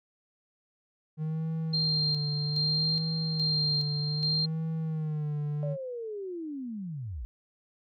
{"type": "tone with vibrato", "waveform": "triangle", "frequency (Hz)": 154.3, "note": "D#3", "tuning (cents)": -14, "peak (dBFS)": -27, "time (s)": [1.17, 5.77], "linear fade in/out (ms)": 50, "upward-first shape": "sine", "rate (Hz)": 0.64, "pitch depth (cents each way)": 76}
{"type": "tone with tremolo", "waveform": "sine", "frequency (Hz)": 4186, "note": "C8", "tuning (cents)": 0, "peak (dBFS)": -26, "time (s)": [1.73, 4.46], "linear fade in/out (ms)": 10, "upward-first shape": "square", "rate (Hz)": 1.2, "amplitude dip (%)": 55}
{"type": "linear sweep", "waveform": "sine", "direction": "down", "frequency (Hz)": [587.3, 49], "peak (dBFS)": -34, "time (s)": [5.63, 7.25], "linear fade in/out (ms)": 0}
{"effects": []}